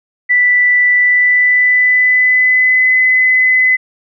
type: tone with pitch glide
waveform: sine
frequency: 1975.5 to 2021 Hz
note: B6 to B6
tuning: 0 to +39 cents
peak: -7 dBFS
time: 0.29-3.77 s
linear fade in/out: 20 ms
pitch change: +39 cents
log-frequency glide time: 0.95-2.92 s
effects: none

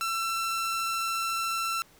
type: tone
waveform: sawtooth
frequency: 1343 Hz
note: E6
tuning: 32 cents sharp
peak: -24 dBFS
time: 0.01-1.82 s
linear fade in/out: 0 ms
effects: pink hiss -58 dBFS RMS until 1.99 s

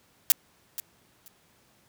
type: noise with echo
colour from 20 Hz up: blue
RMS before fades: -18 dBFS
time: 0.3-0.32 s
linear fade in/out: 0 ms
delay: 480 ms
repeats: 2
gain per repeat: -15 dB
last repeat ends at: 1.28 s
effects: pink hiss -63 dBFS RMS until 1.88 s + high-pass 80 Hz 12 dB/octave

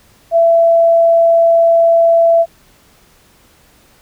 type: tone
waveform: sine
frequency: 669 Hz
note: E5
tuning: 25 cents sharp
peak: -6 dBFS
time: 0.31-2.46 s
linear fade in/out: 50 ms
effects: pink hiss -49 dBFS RMS until 4.01 s

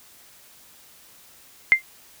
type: tone with exponential decay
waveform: sine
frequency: 2093 Hz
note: C7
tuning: in tune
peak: -6 dBFS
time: 1.72-1.82 s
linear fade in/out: 0 ms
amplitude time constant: 20 ms
effects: white hiss -51 dBFS RMS until 2.2 s

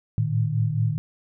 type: tone cluster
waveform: sine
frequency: 108.8 / 113.4 / 153.3 Hz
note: A2 / A#2 / D#3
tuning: -19 / -47 / -25 cents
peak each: -27 / -23 / -25 dBFS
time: 0.18-0.98 s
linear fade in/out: 0 ms
effects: none

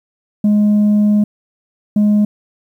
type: tone pair in turn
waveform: sine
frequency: 208.6 / 208.6 Hz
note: G#3 / G#3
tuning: +8 / +8 cents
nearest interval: unison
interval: 0 cents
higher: neither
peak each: -6 dBFS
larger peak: neither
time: 0.44-1.24 / 1.96-2.25 s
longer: first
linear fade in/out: 5 ms
effects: tanh soft clip ceiling -8 dBFS + 8-bit

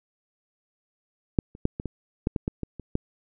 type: clicks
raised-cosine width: 3 ms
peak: -6 / -30 / -8 / -18 / -17 / -10 / -13 / -13 / -17 / -24 / -11 dBFS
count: 11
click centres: 1.388 / 1.551 / 1.654 / 1.799 / 1.857 / 2.271 / 2.362 / 2.479 / 2.633 / 2.797 / 2.954 s
effects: none

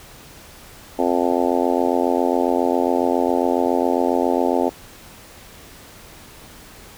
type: harmonic tone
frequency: 87.31 Hz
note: F2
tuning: in tune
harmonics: 3 / 4 / 5 / 6 / 7 / 8 / 9 / 10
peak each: -22 / -23 / -24 / -25 / -25 / -26 / -27 / -27 dBFS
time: 0.98-4.7 s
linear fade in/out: 20 ms
effects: pink hiss -43 dBFS RMS until 6.97 s

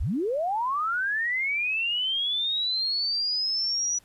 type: linear sweep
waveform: sine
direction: up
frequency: 35.75 to 5900 Hz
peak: -24 dBFS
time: 0-3.99 s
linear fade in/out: 10 ms
effects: pink hiss -60 dBFS RMS until 4.04 s + resampled to 32000 Hz

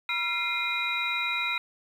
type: tone cluster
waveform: sine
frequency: 966 / 1366 / 2103 / 2444 / 3857 Hz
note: B5 / F6 / C7 / D#7 / B7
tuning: -39 / -39 / +8 / -32 / -42 cents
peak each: -38 / -34 / -32 / -29 / -33 dBFS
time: 0.09-1.58 s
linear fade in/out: 2 ms
effects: tanh soft clip ceiling -15 dBFS + 9-bit

